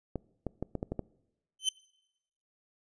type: clicks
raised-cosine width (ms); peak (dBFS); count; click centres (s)
2; -20; 7; 0.157 / 0.467 / 0.626 / 0.753 / 0.829 / 0.92 / 0.993
type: tone with exponential growth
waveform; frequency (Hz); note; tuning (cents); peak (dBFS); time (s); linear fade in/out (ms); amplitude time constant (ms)
sawtooth; 3067; G7; -38; -19; 1.59-1.69; 5; 20
effects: noise-tail reverb RT60 0.9 s tail -23 dB re dry + resampled to 22050 Hz